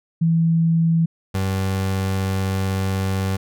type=tone pair in turn; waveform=sine / 30% pulse; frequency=164.81 / 95.85 Hz; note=E3 / G2; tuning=0 / -38 cents; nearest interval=major sixth; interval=938 cents; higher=first; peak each=-14 / -17 dBFS; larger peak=first; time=0.21-1.06 / 1.34-3.37 s; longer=second; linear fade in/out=10 ms; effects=none